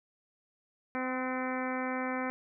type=harmonic tone with a mistuned harmonic; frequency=257 Hz; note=C4; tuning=31 cents flat; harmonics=1 / 2 / 3 / 4 / 5 / 6 / 7 / 8 / 9; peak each=-35 / -38 / -40 / -41 / -42 / -43 / -43 / -44 / -45 dBFS; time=0.95-2.3 s; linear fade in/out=0 ms; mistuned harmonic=6; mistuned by=-26 cents; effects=none